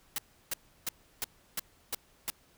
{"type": "noise bursts", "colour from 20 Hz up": "white", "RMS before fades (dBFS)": -33, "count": 7, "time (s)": [0.16, 2.301], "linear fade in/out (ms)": 2, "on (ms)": 23, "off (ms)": 330, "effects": ["pink hiss -64 dBFS RMS until 2.57 s"]}